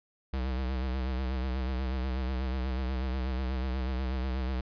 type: tone with vibrato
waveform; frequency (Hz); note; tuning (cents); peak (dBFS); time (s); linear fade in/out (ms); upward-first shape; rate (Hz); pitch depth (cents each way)
square; 64.5; C2; -24; -30; 0.33-4.61; 5; sine; 8.2; 63
effects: resampled to 11025 Hz